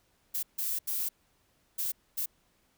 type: noise bursts at uneven times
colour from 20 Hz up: violet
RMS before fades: -32 dBFS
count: 5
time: 0.34-0.43 / 0.58-0.79 / 0.87-1.09 / 1.78-1.92 / 2.17-2.26 s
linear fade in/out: 10 ms
effects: pink hiss -70 dBFS RMS until 2.77 s